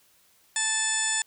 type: harmonic tone with a mistuned harmonic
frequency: 879 Hz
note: A5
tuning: 2 cents flat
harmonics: 1 / 2 / 3 / 4 / 5 / 6 / 8 / 9 / 10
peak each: -37 / -30 / -38 / -33 / -41 / -36 / -29 / -32 / -32 dBFS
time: 0.56-1.22 s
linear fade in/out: 2 ms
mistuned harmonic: 3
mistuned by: -19 cents
effects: white hiss -62 dBFS RMS until 1.26 s